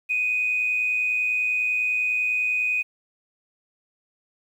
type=tone with amplitude modulation; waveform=sine; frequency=2492 Hz; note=D#7; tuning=2 cents sharp; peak=-18 dBFS; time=0.09-2.83 s; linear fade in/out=20 ms; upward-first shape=sine; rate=110 Hz; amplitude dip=45%; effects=tanh soft clip ceiling -14 dBFS + 9-bit